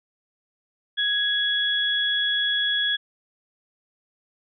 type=tone pair together; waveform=sine; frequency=1661.2 / 3359 Hz; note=G#6 / G#7; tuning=0 / +19 cents; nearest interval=octave; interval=1219 cents; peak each=-25 / -22 dBFS; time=0.97-2.97 s; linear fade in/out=20 ms; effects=none